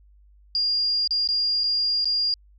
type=tone with dropouts; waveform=sine; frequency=4818 Hz; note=D8; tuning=43 cents sharp; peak=-20 dBFS; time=0.55-2.34 s; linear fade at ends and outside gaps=1 ms; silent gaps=1.075-1.108 / 1.275-1.288 / 1.636-1.64 / 2.045-2.055 s; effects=added 50 Hz sine -51 dBFS peak until 2.58 s